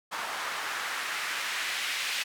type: noise with band-pass filter sweep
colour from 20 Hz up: white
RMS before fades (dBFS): -33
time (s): 0.11-2.24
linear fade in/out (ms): 20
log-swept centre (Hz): 1100 to 2500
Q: 1.4
effects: none